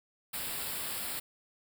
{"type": "band-stop noise", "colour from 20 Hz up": "white", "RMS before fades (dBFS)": -37, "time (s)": [0.33, 1.2], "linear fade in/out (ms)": 10, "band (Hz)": [5200, 7400], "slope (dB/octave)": 96, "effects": []}